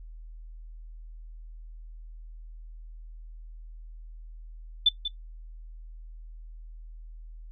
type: tone with echo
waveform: sine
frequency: 3520 Hz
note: A7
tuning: in tune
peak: -15 dBFS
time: 4.86-4.89 s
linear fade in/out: 5 ms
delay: 190 ms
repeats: 1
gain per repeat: -11 dB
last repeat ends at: 5.08 s
effects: noise-tail reverb RT60 0.1 s tail -17 dB re dry + added 40 Hz sine -41 dBFS peak until 7.51 s